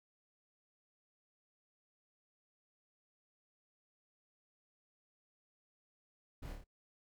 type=noise with echo; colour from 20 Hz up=brown; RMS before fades=-44 dBFS; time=6.42-6.53 s; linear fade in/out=10 ms; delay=28 ms; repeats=4; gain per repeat=-3 dB; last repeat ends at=6.642 s; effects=noise-tail reverb RT60 0.1 s tail -23 dB re dry